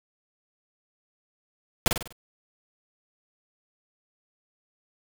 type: noise with echo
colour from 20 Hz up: pink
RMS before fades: -18 dBFS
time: 1.86-1.88 s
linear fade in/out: 0 ms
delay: 49 ms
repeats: 5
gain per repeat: -6 dB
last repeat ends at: 2.125 s
effects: none